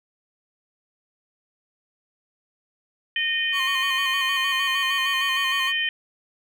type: harmonic tone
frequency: 615 Hz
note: D#5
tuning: 20 cents flat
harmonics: 3 / 4 / 5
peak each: -25 / -28 / -25 dBFS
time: 3.16-5.89 s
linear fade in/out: 2 ms
type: tone with vibrato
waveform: 40% pulse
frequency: 1086 Hz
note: C#6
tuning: 36 cents flat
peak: -27 dBFS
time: 3.52-5.73 s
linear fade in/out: 50 ms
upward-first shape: square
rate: 6.5 Hz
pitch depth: 47 cents each way
effects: none